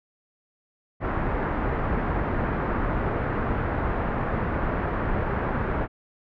pink low-pass noise, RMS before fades -26 dBFS, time 1-5.88 s, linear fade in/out 50 ms, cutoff 1700 Hz, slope 24 dB/octave, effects none

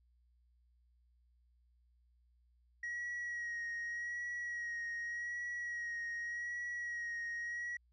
sine tone with vibrato, 1900 Hz, A#6, 33 cents sharp, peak -36 dBFS, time 2.83-7.77 s, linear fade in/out 5 ms, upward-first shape sine, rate 0.85 Hz, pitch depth 25 cents each way, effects tanh soft clip ceiling -37 dBFS + added 60 Hz sine -68 dBFS peak until 7.92 s

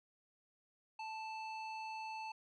square tone with low-pass filter, 880 Hz, A5, in tune, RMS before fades -45 dBFS, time 0.99-2.32 s, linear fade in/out 5 ms, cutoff 3600 Hz, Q 1.6, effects none

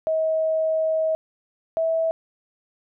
sine tone pair in turn, 637 / 651.5 Hz, D#5 / E5, +41 / -20 cents, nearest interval unison, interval 39 cents, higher second, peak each -19 dBFS, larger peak neither, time 0.07-1.15 / 1.77-2.11 s, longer first, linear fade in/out 0 ms, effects none

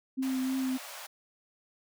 sine tone with vibrato, 261.6 Hz, C4, in tune, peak -28 dBFS, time 0.17-0.78 s, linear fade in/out 20 ms, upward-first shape triangle, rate 3.2 Hz, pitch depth 23 cents each way
pink high-pass noise, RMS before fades -44 dBFS, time 0.22-1.07 s, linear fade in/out 10 ms, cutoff 580 Hz, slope 48 dB/octave
effects none

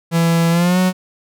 45% pulse tone with pitch glide, 167 to 184.23 Hz, E3 to F#3, +23 to -7 cents, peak -12 dBFS, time 0.11-0.93 s, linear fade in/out 50 ms, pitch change +170 cents, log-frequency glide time 0.5-0.79 s, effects none

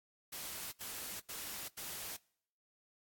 white noise bursts, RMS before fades -44 dBFS, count 4, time 0.32-2.169 s, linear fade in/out 10 ms, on 400 ms, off 83 ms, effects noise-tail reverb RT60 0.7 s tail -26 dB re dry + AAC 64 kbps

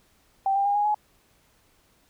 sine tone with pitch steps, 780 / 795 / 810.3 / 825.9 / 841.8 Hz, G5 / G5 / G#5 / G#5 / G#5, -9 / +24 / -43 / -10 / +23 cents, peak -20 dBFS, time 0.46-0.945 s, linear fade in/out 2 ms, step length 97 ms, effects pink hiss -63 dBFS RMS until 2.09 s

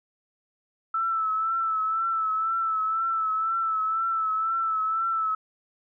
sine tone with vibrato, 1318.5 Hz, E6, in tune, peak -23 dBFS, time 0.94-5.35 s, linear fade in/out 5 ms, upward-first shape triangle, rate 2 Hz, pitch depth 46 cents each way, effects none

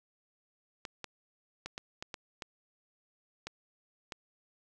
clicks, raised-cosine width 0.2 ms, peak -22 dBFS, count 9, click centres 0.852 / 1.043 / 1.66 / 1.779 / 2.025 / 2.142 / 2.422 / 3.47 / 4.122 s, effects none

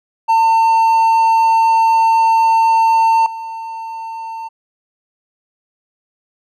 triangle tone with level steps, 902 Hz, A5, 43 cents sharp, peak -7 / -22 dBFS, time 0.28-4.49 s, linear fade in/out 20 ms, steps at 3.26 s, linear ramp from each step 2 ms, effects none

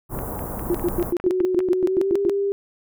pink band-stop noise, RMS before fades -29 dBFS, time 0.09-1.14 s, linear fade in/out 50 ms, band 1100 to 12000 Hz, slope 24 dB/octave
click train, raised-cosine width 0.5 ms, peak -21 dBFS, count 8, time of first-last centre 0.19-1.604 s, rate 4.95 Hz
sine tone bursts, 349.2 Hz, F4, in tune, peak -17 dBFS, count 12, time 0.7-2.296 s, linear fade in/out 0 ms, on 45 ms, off 96 ms
sine tone with pitch glide, 370 to 398.9 Hz, F#4 to G4, 0 to +30 cents, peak -19 dBFS, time 1.24-2.52 s, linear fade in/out 0 ms, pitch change +130 cents, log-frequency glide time 1.83-2.17 s
effects none

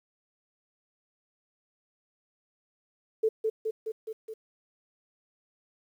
sine tone with echo, 440.2 Hz, A4, 1 cent sharp, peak -21 dBFS, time 3.23-3.29 s, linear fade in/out 10 ms, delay 210 ms, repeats 5, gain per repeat -3 dB, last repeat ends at 4.34 s, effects 10-bit

